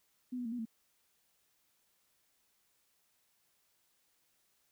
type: tone with pitch steps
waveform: sine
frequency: 250.7 / 245.4 / 226.4 / 244.5 / 224.6 Hz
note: B3 / B3 / A3 / B3 / A3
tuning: +26 / -11 / +50 / -17 / +36 cents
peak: -36 dBFS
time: 0.32-0.655 s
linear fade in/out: 10 ms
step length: 67 ms
effects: white hiss -75 dBFS RMS until 4.71 s